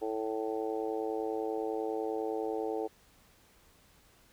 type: harmonic tone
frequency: 110 Hz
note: A2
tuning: in tune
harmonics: 3 / 4 / 5 / 6 / 7 / 8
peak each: -38 / -34 / -41 / -48 / -40 / -48 dBFS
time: 0.01-2.88 s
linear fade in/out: 20 ms
effects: pink hiss -63 dBFS RMS until 4.32 s